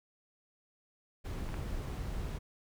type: noise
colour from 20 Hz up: brown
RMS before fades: -38 dBFS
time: 1.24-2.39 s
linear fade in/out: 20 ms
type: clicks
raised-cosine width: 0.5 ms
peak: -30 / -27 dBFS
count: 2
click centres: 1.49 / 1.542 s
effects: none